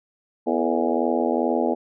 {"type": "harmonic tone with a mistuned harmonic", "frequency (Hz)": 82.41, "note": "E2", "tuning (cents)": 0, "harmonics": [3, 4, 5, 6, 7, 8, 9, 10], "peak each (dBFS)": [-25, -26, -27, -28, -28, -29, -30, -30], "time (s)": [0.46, 1.75], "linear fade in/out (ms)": 20, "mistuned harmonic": 5, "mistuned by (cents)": 68, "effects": []}